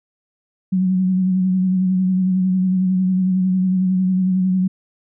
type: tone with vibrato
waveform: sine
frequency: 185.8 Hz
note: F#3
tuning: 7 cents sharp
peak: -14 dBFS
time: 0.72-4.68 s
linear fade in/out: 10 ms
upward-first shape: sine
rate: 11 Hz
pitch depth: 32 cents each way
effects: none